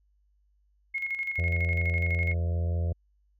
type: tone with tremolo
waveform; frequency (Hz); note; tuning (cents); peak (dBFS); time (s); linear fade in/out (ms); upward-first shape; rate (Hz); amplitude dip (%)
sine; 2164; C#7; -42; -27; 0.94-2.34; 10; square; 12; 55
type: harmonic tone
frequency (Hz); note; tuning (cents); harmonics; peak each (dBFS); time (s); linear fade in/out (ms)
85.1; F2; -44; 1 / 2 / 4 / 5 / 6 / 7 / 8; -25 / -39 / -48 / -46 / -44 / -45 / -49; 1.38-2.93; 10
effects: added 50 Hz sine -64 dBFS peak until 3.39 s